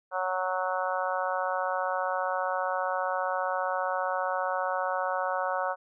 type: harmonic tone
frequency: 185 Hz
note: F#3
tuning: in tune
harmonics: 3 / 4 / 5 / 6 / 7 / 8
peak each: -32 / -33 / -34 / -35 / -35 / -36 dBFS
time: 0.11-5.76 s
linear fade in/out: 50 ms
effects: none